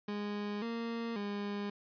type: tone with pitch steps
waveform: 30% pulse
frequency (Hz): 206.3 / 231.4 / 203.7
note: G#3 / A#3 / G#3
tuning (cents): -11 / -13 / -33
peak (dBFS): -33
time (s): 0.08-1.7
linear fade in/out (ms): 5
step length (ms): 540
effects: resampled to 11025 Hz